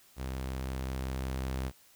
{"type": "tone with level ramp", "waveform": "sawtooth", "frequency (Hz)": 65.41, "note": "C2", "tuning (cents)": 0, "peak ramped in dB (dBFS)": [-31, -28], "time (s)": [0.16, 1.72], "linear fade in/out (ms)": 50, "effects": ["white hiss -61 dBFS RMS until 1.95 s"]}